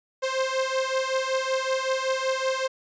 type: beating tone pair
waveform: sawtooth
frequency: 523.3 / 528.6 Hz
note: C5 / C5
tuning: 0 / +18 cents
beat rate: 5.3 Hz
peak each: -23 dBFS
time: 0.22-2.68 s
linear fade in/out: 20 ms
effects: resampled to 16000 Hz